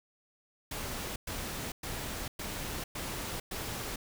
pink noise bursts, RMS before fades -38 dBFS, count 6, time 0.71-3.96 s, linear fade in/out 5 ms, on 450 ms, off 110 ms, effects none

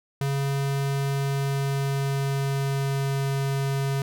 square tone with pitch glide, 138.59 to 137.39 Hz, C#3 to C#3, 0 to -15 cents, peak -24 dBFS, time 0.21-4.02 s, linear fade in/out 2 ms, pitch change -15 cents, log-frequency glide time 1.05-3.3 s, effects none

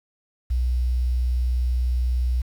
sine tone with quantisation, 61.74 Hz, B1, in tune, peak -19 dBFS, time 0.5-2.42 s, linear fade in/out 10 ms, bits 8, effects none

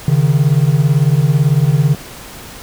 triangle beating tone pair, 136.4 / 154.4 Hz, C#3 / D#3, -28 / -13 cents, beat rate 18 Hz, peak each -10 dBFS, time 0.08-1.95 s, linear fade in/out 2 ms, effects pink hiss -33 dBFS RMS until 2.62 s

